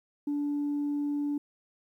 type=tone; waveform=sine; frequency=290 Hz; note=D4; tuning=22 cents flat; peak=-26 dBFS; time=0.27-1.38 s; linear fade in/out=5 ms; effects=tanh soft clip ceiling -25 dBFS + 11-bit